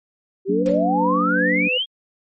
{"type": "exponential sweep", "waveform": "sine", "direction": "up", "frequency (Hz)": [374.1, 3315], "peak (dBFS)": -18, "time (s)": [0.45, 1.86], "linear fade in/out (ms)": 50}
{"type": "chord", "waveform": "sine", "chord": "Gb augmented", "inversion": "none", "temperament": "just", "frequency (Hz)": [185, 231.2, 289.1], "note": ["Gb3", "Bb3", "D4"], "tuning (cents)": [0, -14, -27], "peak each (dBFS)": [-23, -27, -22], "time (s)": [0.48, 1.69], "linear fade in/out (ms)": 20}
{"type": "tone with tremolo", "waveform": "sine", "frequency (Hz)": 505, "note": "B4", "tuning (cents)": 39, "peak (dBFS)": -21, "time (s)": [0.62, 1.78], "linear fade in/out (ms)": 10, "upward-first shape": "sine", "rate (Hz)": 2.7, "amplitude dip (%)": 55}
{"type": "noise with exponential decay", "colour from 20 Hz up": "pink", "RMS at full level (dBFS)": -34, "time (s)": [0.66, 0.89], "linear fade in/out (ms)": 0, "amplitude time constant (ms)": 50}
{"effects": ["MP3 32 kbps"]}